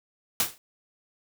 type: noise with exponential decay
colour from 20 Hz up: white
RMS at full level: -20 dBFS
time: 0.4-0.58 s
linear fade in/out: 1 ms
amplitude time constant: 38 ms
effects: none